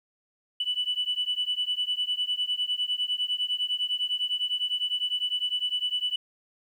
sine beating tone pair, 2966 / 2975.9 Hz, F#7 / F#7, +4 / +9 cents, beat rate 9.9 Hz, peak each -28 dBFS, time 0.6-6.16 s, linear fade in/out 5 ms, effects tanh soft clip ceiling -19 dBFS + 10-bit

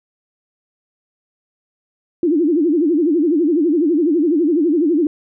sine tone with vibrato, 318.4 Hz, D#4, 40 cents sharp, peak -12 dBFS, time 2.23-5.07 s, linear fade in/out 2 ms, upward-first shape sine, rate 12 Hz, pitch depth 200 cents each way, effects none

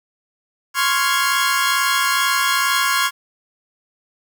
sawtooth chord, Db major seventh, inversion third, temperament equal, 1046.5 / 1108.7 / 1396.9 / 1661.2 Hz, C6 / Db6 / F6 / Ab6, 0 / 0 / 0 / 0 cents, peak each -18 dBFS, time 0.74-3.11 s, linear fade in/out 50 ms, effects 8-bit

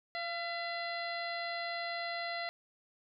harmonic tone with a mistuned harmonic, 686 Hz, F5, 31 cents flat, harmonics 1 / 2 / 3 / 4 / 5 / 6 / 7, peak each -39 / -45 / -40 / -50 / -51 / -44 / -55 dBFS, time 0.15-2.49 s, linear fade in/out 0 ms, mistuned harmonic 3, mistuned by -43 cents, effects none

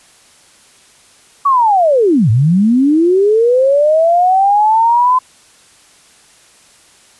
sine linear two-way sweep, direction down then up, 1147 to 102.8 to 1027 Hz, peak -7 dBFS, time 1.45-5.19 s, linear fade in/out 10 ms, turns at 2.3 s, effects white hiss -46 dBFS RMS until 7.19 s + resampled to 24000 Hz

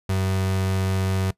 35% pulse tone, 95 Hz, F#2, 46 cents sharp, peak -19 dBFS, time 0.09-1.31 s, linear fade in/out 5 ms, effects noise-tail reverb RT60 0.1 s tail -20 dB re dry + resampled to 32000 Hz

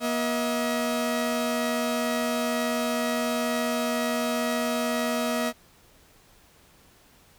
sawtooth tone pair together, 239.4 / 639.1 Hz, A#3 / D#5, +46 / +46 cents, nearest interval octave + perfect fourth, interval 1700 cents, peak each -23 / -24 dBFS, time 0-5.53 s, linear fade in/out 50 ms, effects pink hiss -57 dBFS RMS until 7.38 s

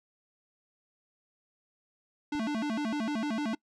square tone with vibrato, 255.6 Hz, C4, 40 cents flat, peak -30 dBFS, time 2.32-3.55 s, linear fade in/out 5 ms, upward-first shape square, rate 6.6 Hz, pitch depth 250 cents each way
click, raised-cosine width 5 ms, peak -37 dBFS, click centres 2.352 s
effects noise-tail reverb RT60 0.1 s tail -24 dB re dry + low-pass 5000 Hz 12 dB/octave

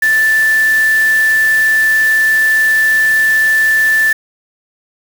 sine tone in noise, 1760 Hz, A6, in tune, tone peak -8 dBFS, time 0.02-4.13 s, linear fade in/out 5 ms, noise white, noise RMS -26 dBFS, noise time 0.02-4.13 s, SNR +15 dB, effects none

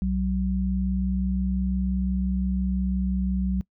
sine tone pair together, 63 / 188.79 Hz, B1 / F#3, +35 / +35 cents, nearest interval octave + perfect fifth, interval 1900 cents, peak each -26 / -24 dBFS, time 0.02-3.61 s, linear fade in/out 0 ms, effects noise-tail reverb RT60 0.1 s tail -23 dB re dry

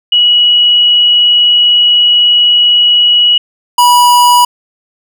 sine / square tone pair in turn, 2921 / 974.8 Hz, F#7 / B5, -23 / -23 cents, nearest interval octave + perfect fifth, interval 1900 cents, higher first, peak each -4 dBFS, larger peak neither, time 0.12-3.38 / 3.78-4.45 s, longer first, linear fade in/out 5 ms, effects none

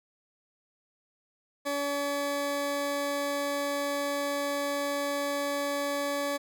20% pulse tone pair together, 284.5 / 569 Hz, C#4 / C#5, +45 / +45 cents, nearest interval octave, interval 1200 cents, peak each -28 dBFS, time 1.65-6.38 s, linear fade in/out 20 ms, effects none

